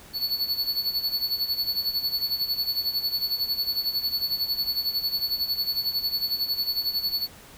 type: tone with tremolo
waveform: square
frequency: 4435 Hz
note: C#8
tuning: in tune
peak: -22 dBFS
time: 0.13-7.28 s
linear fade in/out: 50 ms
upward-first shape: sine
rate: 11 Hz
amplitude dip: 75%
effects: pink hiss -48 dBFS RMS until 7.57 s